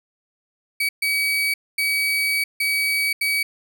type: tone bursts at uneven times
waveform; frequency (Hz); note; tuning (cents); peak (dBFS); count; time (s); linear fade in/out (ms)
35% pulse; 2274; C#7; +44; -17; 5; 0.8-0.89 / 1.02-1.54 / 1.78-2.44 / 2.6-3.13 / 3.21-3.43; 5
effects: none